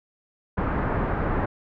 pink low-pass noise, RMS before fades -25 dBFS, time 0.57-1.46 s, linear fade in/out 10 ms, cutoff 1600 Hz, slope 24 dB/octave, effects none

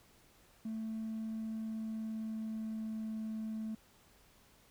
triangle tone with pitch glide, 221.2 to 219.3 Hz, A3 to A3, +9 to -6 cents, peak -34 dBFS, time 0.65-3.75 s, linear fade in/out 5 ms, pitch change -15 cents, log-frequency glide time 1.41-3.24 s, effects tanh soft clip ceiling -33 dBFS + pink hiss -65 dBFS RMS until 4.7 s

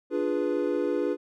triangle chord, D diminished seventh, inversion none, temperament equal, 293.7 / 349.2 / 415.3 / 493.9 Hz, D4 / F4 / Ab4 / Cb5, 0 / 0 / 0 / 0 cents, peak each -28 dBFS, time 0.1-1.17 s, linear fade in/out 50 ms, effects none

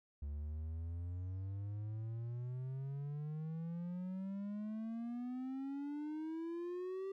triangle exponential sweep, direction up, 71 to 391.4 Hz, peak -38 dBFS, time 0.22-7.12 s, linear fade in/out 5 ms, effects none

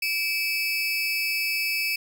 30% pulse tone pair together, 2316 / 2600 Hz, D7 / E7, -25 / -24 cents, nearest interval major second, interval 201 cents, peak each -26 / -23 dBFS, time 0.02-1.96 s, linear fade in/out 5 ms, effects none

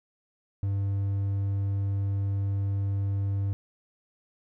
triangle tone, 99 Hz, G2, 18 cents sharp, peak -23 dBFS, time 0.63-3.53 s, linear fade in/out 0 ms, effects none

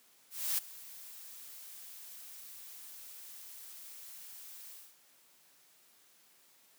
blue noise with ADSR envelope, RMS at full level -31 dBFS, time 0.3-4.97 s, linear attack 280 ms, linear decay 13 ms, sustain -19 dB, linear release 250 ms, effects white hiss -65 dBFS RMS until 6.78 s + high-pass 150 Hz 12 dB/octave

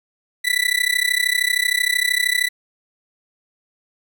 30% pulse tone with amplitude modulation, 1975.5 Hz, B6, in tune, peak -10 dBFS, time 0.44-2.49 s, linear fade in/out 20 ms, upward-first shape sine, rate 33 Hz, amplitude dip 95%, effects none

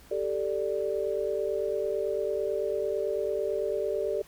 sine chord, G suspended second, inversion none, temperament just, 392 / 441 / 588 Hz, G4 / A4 / D5, 0 / +4 / +2 cents, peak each -31 dBFS, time 0.11-4.22 s, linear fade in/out 5 ms, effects added 60 Hz sine -56 dBFS peak until 4.27 s + pink hiss -55 dBFS RMS until 4.27 s

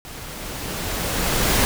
pink noise with level ramp, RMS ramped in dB -37 to -17 dBFS, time 0.05-1.65 s, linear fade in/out 0 ms, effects none

